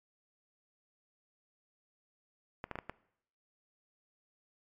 clicks, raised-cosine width 0.5 ms, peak -23 dBFS, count 5, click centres 2.641 / 2.713 / 2.756 / 2.788 / 2.896 s, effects noise-tail reverb RT60 0.7 s tail -20 dB re dry + MP3 64 kbps

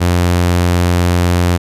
sawtooth tone, 88 Hz, F2, 14 cents sharp, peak -6 dBFS, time 0-1.58 s, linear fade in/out 20 ms, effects resampled to 32000 Hz

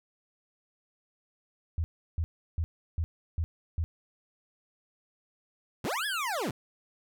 sine tone bursts, 82.41 Hz, E2, in tune, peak -26 dBFS, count 6, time 1.78-3.84 s, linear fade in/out 0 ms, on 60 ms, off 340 ms
25% pulse linear two-way sweep, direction up then down, 69.3 to 1740 to 92.9 Hz, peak -26 dBFS, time 5.84-6.51 s, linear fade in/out 5 ms, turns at 6.06 s
effects none

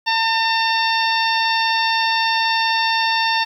harmonic tone, 903 Hz, A5, 45 cents sharp, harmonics 1 / 2 / 3 / 4 / 5 / 6, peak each -19 / -22 / -24 / -25 / -26 / -27 dBFS, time 0.06-3.45 s, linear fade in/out 20 ms, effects 8-bit

